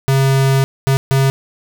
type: tone bursts at uneven times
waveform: square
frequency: 135.1 Hz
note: C#3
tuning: 44 cents flat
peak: -11 dBFS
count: 3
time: 0.08-0.64 / 0.87-0.97 / 1.11-1.3 s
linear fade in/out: 0 ms
effects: none